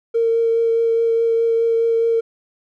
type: tone with vibrato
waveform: triangle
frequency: 458.6 Hz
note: A#4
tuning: 28 cents flat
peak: -10 dBFS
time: 0.14-2.21 s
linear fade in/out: 20 ms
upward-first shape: triangle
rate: 4.8 Hz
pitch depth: 13 cents each way
effects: tanh soft clip ceiling -12 dBFS

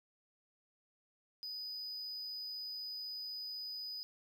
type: tone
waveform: triangle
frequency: 4978 Hz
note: D#8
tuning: in tune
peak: -40 dBFS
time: 1.43-4.03 s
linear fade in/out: 0 ms
effects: none

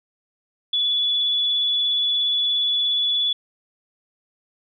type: tone with vibrato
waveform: sine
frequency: 3428 Hz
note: A7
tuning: 46 cents flat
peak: -18 dBFS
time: 0.73-3.33 s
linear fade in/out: 5 ms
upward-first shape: sine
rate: 17 Hz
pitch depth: 11 cents each way
effects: none

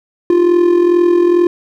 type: tone with amplitude modulation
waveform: triangle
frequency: 349.2 Hz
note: F4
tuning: in tune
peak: -3 dBFS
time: 0.3-1.47 s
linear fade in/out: 2 ms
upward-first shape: sine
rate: 42.3 Hz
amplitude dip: 60%
effects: none

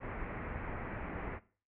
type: low-pass noise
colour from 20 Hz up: pink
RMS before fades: -41 dBFS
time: 0-1.4 s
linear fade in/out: 50 ms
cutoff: 2300 Hz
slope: 48 dB/octave
effects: noise-tail reverb RT60 0.4 s tail -18 dB re dry

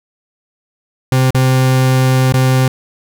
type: tone with dropouts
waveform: 40% pulse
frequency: 130 Hz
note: C3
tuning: 11 cents flat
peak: -8 dBFS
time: 1.12-2.68 s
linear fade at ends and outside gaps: 2 ms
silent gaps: 1.306-1.346 / 2.324-2.339 s
effects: none

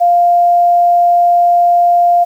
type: tone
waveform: sine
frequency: 698.5 Hz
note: F5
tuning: in tune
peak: -6 dBFS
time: 0-2.25 s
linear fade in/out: 20 ms
effects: 7-bit

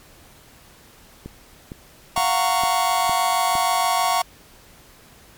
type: click train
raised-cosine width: 3 ms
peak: -20 dBFS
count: 6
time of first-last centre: 1.26-3.554 s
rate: 2.18 Hz
type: chord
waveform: 45% pulse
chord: Gb major seventh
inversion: third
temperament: just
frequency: 693.7 / 740 / 925 / 1110 Hz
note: F5 / Gb5 / Bb5 / Db6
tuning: -12 / 0 / -14 / +2 cents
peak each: -24 / -23 / -24 / -23 dBFS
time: 2.16-4.22 s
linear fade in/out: 5 ms
effects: pink hiss -49 dBFS RMS until 5.37 s + MP3 96 kbps

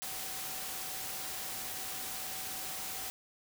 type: tone in noise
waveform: sine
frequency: 760 Hz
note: F#5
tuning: 46 cents sharp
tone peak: -51 dBFS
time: 0.02-3.1 s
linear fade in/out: 0 ms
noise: white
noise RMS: -40 dBFS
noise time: 0.02-3.1 s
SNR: -14 dB
effects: none

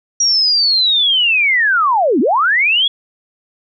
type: linear two-way sweep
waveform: sine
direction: down then up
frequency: 5730 to 220 to 3408 Hz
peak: -10 dBFS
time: 0.2-2.88 s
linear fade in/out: 5 ms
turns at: 2.2 s
effects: none

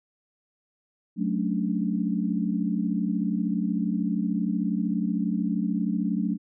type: chord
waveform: sine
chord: D major seventh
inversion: first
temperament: equal with one note detuned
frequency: 185 / 217.9 / 277.2 / 293.7 Hz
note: F#3 / A3 / C#4 / D4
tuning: 0 / -17 / 0 / 0 cents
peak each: -27 / -27 / -33 / -32 dBFS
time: 1.16-6.38 s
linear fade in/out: 50 ms
effects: none

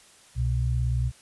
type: tone pair together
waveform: sine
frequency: 65.2 / 123.08 Hz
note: C2 / B2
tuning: -5 / -5 cents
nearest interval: major seventh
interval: 1100 cents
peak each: -25 dBFS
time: 0.35-1.12 s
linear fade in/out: 50 ms
effects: white hiss -54 dBFS RMS until 1.21 s + resampled to 24000 Hz

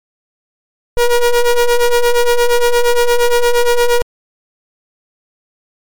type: ring-modulated tone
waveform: square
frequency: 238.7 Hz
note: A#3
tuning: 41 cents sharp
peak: -6 dBFS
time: 0.97-4.02 s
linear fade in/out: 2 ms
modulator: 243 Hz
effects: MP3 96 kbps

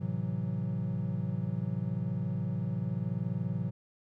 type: chord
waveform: triangle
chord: F# half-diminished seventh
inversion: first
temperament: equal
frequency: 110 / 130.81 / 164.81 / 185 Hz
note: A2 / C3 / E3 / F#3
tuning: 0 / 0 / 0 / 0 cents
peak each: -34 dBFS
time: 0-3.71 s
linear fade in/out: 20 ms
effects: none

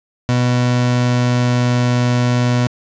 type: tone with pitch glide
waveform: 30% pulse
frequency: 123.47 to 122.69 Hz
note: B2 to B2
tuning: 0 to -11 cents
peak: -10 dBFS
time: 0.29-2.67 s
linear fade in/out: 0 ms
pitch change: -11 cents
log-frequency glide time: 0.47-2.14 s
effects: resampled to 16000 Hz + 8-bit

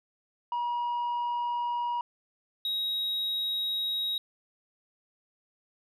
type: tone pair in turn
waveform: sine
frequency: 959 / 3802 Hz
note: A#5 / A#7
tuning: +49 / +33 cents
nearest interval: 2 octaves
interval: 2384 cents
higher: second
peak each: -25 dBFS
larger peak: neither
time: 0.52-2.01 / 2.65-4.18 s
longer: second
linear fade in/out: 2 ms
effects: tanh soft clip ceiling -27 dBFS

